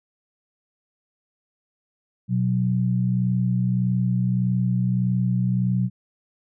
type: tone pair together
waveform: sine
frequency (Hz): 123.34 / 185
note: B2 / F#3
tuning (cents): -2 / 0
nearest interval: perfect fifth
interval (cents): 702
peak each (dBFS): -21 / -22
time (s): 2.28-5.9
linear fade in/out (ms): 50
effects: none